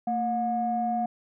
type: tone pair together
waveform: sine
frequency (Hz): 226.8 / 720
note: A#3 / F#5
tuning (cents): -47 / -47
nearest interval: octave + minor sixth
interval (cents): 2000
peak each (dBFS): -29 / -25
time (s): 0.07-1.06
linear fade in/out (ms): 5
effects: tanh soft clip ceiling -17 dBFS